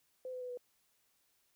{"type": "tone with pitch steps", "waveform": "sine", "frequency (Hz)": [512, 505.2, 498.6, 492], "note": ["C5", "B4", "B4", "B4"], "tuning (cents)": [-38, 39, 16, -7], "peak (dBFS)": -40, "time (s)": [0.25, 0.574], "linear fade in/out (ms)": 2, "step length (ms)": 81, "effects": ["white hiss -75 dBFS RMS until 1.55 s"]}